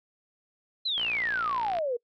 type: exponential sweep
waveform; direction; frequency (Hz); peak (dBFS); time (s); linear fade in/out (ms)
sine; down; 4155 to 460; -26; 0.85-1.97; 10
type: click train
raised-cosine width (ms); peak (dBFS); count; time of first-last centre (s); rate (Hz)
0.3; -22; 48; 0.98-1.786; 58.3
effects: noise-tail reverb RT60 0.1 s tail -26 dB re dry